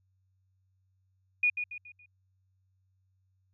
sine tone with echo, 2453 Hz, D#7, 25 cents flat, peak -22 dBFS, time 1.43-1.5 s, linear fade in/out 5 ms, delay 140 ms, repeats 4, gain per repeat -8 dB, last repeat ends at 2.06 s, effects added 94 Hz sine -69 dBFS peak until 3.53 s

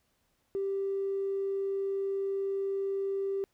triangle tone with tanh clipping, 392 Hz, G4, in tune, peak -29 dBFS, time 0.55-3.44 s, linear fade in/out 0 ms, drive 4 dB, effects pink hiss -74 dBFS RMS until 3.53 s

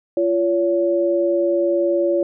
sine tone pair together, 344.4 / 565.6 Hz, F4 / C#5, -24 / +35 cents, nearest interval major sixth, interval 859 cents, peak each -18 dBFS, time 0.17-2.23 s, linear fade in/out 2 ms, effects none

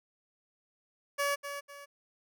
15% pulse tone with echo, 568 Hz, C#5, 42 cents sharp, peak -22 dBFS, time 1.18-1.36 s, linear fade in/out 20 ms, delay 250 ms, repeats 2, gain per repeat -9 dB, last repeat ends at 1.86 s, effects none

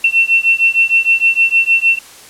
sine beating tone pair, 2700 / 2706.5 Hz, E7 / E7, +41 / +45 cents, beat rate 6.5 Hz, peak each -12 dBFS, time 0.04-1.99 s, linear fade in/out 5 ms, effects white hiss -38 dBFS RMS until 2.29 s + low-pass 11000 Hz 12 dB/octave

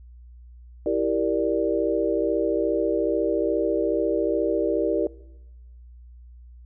sine chord, E half-diminished seventh, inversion none, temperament equal, 329.6 / 392 / 466.2 / 587.3 Hz, E4 / G4 / Bb4 / D5, 0 / 0 / 0 / 0 cents, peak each -26 dBFS, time 0.86-5.07 s, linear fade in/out 2 ms, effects noise-tail reverb RT60 1.0 s tail -22 dB re dry + added 60 Hz sine -43 dBFS peak until 6.65 s

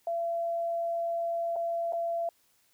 sine tone with dropouts, 677 Hz, E5, 46 cents sharp, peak -28 dBFS, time 0.07-2.29 s, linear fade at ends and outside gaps 2 ms, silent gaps 1.559-1.563 / 1.924-1.932 s, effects white hiss -68 dBFS RMS until 2.73 s

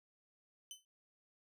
20% pulse tone with exponential decay, 3042 Hz, F#7, 47 cents sharp, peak -38 dBFS, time 0.71-0.85 s, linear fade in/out 1 ms, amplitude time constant 29 ms, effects none

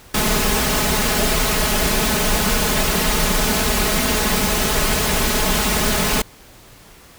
pink noise with comb filter, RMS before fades -18 dBFS, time 0.14-6.22 s, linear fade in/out 5 ms, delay 4.7 ms, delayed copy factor +0.7, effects pink hiss -45 dBFS RMS until 7.18 s

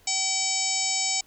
harmonic tone with a mistuned harmonic, 765 Hz, G5, 42 cents flat, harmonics 1 / 3 / 4 / 5 / 6 / 7 / 8 / 9 / 10, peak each -35 / -33 / -37 / -36 / -34 / -30 / -35 / -30 / -29 dBFS, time 0.07-1.21 s, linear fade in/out 5 ms, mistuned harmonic 8, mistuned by +20 cents, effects pink hiss -58 dBFS RMS until 1.26 s

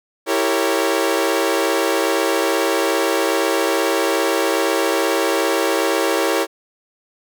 sawtooth chord, E diminished seventh, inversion none, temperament equal with one note detuned, 329.6 / 392 / 460 / 554.4 Hz, E4 / G4 / Bb4 / Db5, 0 / 0 / -23 / 0 cents, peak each -18 dBFS, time 0.26-6.47 s, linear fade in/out 50 ms, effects none

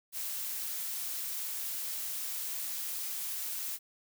blue noise, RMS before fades -37 dBFS, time 0.12-3.79 s, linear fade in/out 50 ms, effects none

